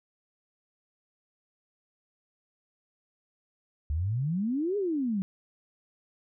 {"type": "exponential two-way sweep", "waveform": "sine", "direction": "up then down", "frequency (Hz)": [70, 422, 184.6], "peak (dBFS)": -26, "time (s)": [3.9, 5.22], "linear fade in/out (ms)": 0, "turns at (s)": 4.77, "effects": []}